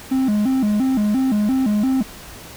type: tone with vibrato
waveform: triangle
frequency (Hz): 234.6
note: A#3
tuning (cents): +11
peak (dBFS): -13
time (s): 0.11-2.03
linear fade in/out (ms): 10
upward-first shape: square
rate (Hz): 2.9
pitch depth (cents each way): 200
effects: pink hiss -38 dBFS RMS until 2.56 s